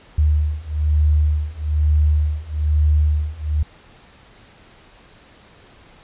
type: beating tone pair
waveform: sine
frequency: 74.9 / 76 Hz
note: D2 / D#2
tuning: +35 / -40 cents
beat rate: 1.1 Hz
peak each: -18 / -17 dBFS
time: 0.18-3.63 s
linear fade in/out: 5 ms
effects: pink hiss -48 dBFS RMS until 6.03 s + resampled to 8000 Hz